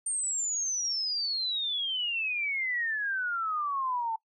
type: exponential sweep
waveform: sine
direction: down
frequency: 8870 to 880 Hz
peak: -28 dBFS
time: 0.06-4.16 s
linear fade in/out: 5 ms
effects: noise-tail reverb RT60 0.1 s tail -22 dB re dry